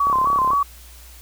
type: tone with vibrato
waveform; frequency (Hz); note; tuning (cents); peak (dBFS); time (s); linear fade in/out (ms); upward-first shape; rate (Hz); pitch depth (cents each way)
sine; 1086; C#6; -36; -15; 0-0.63; 5; square; 3.9; 73
type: click train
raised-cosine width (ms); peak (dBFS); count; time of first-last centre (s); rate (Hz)
1; -16; 17; 0.07-0.534; 34.5
effects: added 60 Hz sine -42 dBFS peak until 1.21 s + white hiss -46 dBFS RMS until 1.21 s